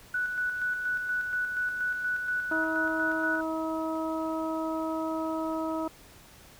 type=tone with tremolo; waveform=sine; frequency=1480 Hz; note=F#6; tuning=in tune; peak=-26 dBFS; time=0.14-3.41 s; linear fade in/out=5 ms; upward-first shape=square; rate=4.2 Hz; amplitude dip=40%
type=harmonic tone; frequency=320 Hz; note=D#4; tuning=49 cents sharp; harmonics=1 / 2 / 3 / 4; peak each=-31 / -34 / -37 / -38 dBFS; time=2.51-5.88 s; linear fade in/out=5 ms
effects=pink hiss -53 dBFS RMS until 6.59 s